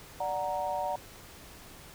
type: chord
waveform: sine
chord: D augmented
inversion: none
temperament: equal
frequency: 587.3 / 740 / 932.3 Hz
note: D5 / F#5 / A#5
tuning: 0 / 0 / 0 cents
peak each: -35 / -33 / -34 dBFS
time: 0.2-0.96 s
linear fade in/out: 5 ms
effects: pink hiss -50 dBFS RMS until 1.94 s